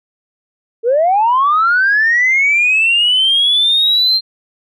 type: linear sweep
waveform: sine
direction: up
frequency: 440 to 4186 Hz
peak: -8 dBFS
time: 0.83-4.21 s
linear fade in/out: 50 ms
effects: tanh soft clip ceiling -5 dBFS